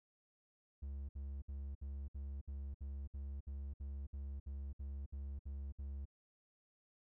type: tone bursts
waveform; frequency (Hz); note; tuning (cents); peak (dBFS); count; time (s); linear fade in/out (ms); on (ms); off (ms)
triangle; 69.3; C#2; 0; -40; 16; 0.82-6.055; 10; 270; 61
effects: none